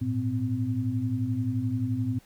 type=tone cluster; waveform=sine; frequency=104.8 / 116.3 / 256.6 Hz; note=G#2 / A#2 / C4; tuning=+16 / -4 / -34 cents; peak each=-31 / -29 / -29 dBFS; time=0.01-2.19 s; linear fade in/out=10 ms; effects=pink hiss -59 dBFS RMS until 2.25 s